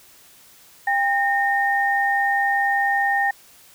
sine tone pair together, 798 / 1837.6 Hz, G5 / A#6, +31 / -25 cents, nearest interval octave + major second, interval 1444 cents, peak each -20 dBFS, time 0.87-3.31 s, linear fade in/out 5 ms, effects white hiss -50 dBFS RMS until 3.74 s

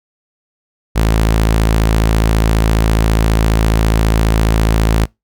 sawtooth tone, 54.7 Hz, A1, 9 cents flat, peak -6 dBFS, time 0.95-5.06 s, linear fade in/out 20 ms, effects noise-tail reverb RT60 0.2 s tail -26 dB re dry

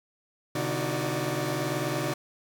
sawtooth tone cluster, 127.7 / 148.2 / 314.8 / 365 / 584 Hz, C3 / D3 / D#4 / F#4 / D5, -42 / +16 / +20 / -24 / -10 cents, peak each -30 dBFS, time 0.55-2.14 s, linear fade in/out 5 ms, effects none

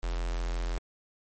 square tone with notch filter, 42.86 Hz, F1, 32 cents flat, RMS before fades -31 dBFS, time 0.03-0.78 s, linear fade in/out 0 ms, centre 160 Hz, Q 0.53, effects MP3 32 kbps

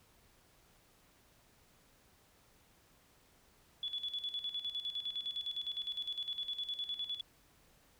sine tone with tremolo, 3421 Hz, A7, 49 cents flat, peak -35 dBFS, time 3.83-7.21 s, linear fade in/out 2 ms, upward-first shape square, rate 9.8 Hz, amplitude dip 70%, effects pink hiss -67 dBFS RMS until 7.99 s

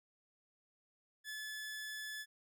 sawtooth tone, 1724 Hz, A6, 36 cents flat, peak -39 dBFS, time 1.24-2.26 s, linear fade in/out 50 ms, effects none

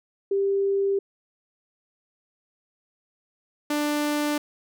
sine / sawtooth tone pair in turn, 394.8 / 295.7 Hz, G4 / D4, +12 / +12 cents, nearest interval perfect fourth, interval 500 cents, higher first, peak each -20 / -19 dBFS, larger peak second, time 0.31-0.99 / 3.7-4.38 s, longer neither, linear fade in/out 5 ms, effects none

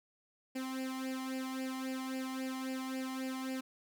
sawtooth tone with flanger, 261.6 Hz, C4, in tune, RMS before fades -39 dBFS, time 0.55-3.61 s, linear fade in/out 10 ms, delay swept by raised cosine 0.4 to 0.99 ms, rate 3.7 Hz, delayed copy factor +0.8, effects none

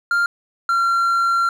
triangle tone pair in turn, 1396.9 / 1371.3 Hz, F6 / F6, 0 / -32 cents, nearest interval unison, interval 32 cents, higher first, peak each -13 dBFS, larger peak neither, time 0.11-0.26 / 0.69-1.49 s, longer second, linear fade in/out 2 ms, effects none

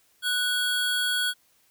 square tone pair together, 1480 / 3320 Hz, F#6 / G#7, 0 / -1 cents, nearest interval octave + major second, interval 1399 cents, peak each -27 / -27 dBFS, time 0.22-1.34 s, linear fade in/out 50 ms, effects white hiss -64 dBFS RMS until 1.7 s

